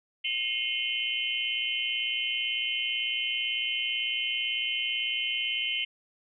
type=tone cluster; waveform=sine; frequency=2142 / 2480 / 2735 / 3013 / 3131 Hz; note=C7 / D#7 / F7 / F#7 / G7; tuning=+40 / -6 / -37 / +31 / -3 cents; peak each=-34 / -39 / -34 / -31 / -35 dBFS; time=0.24-5.85 s; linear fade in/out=10 ms; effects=none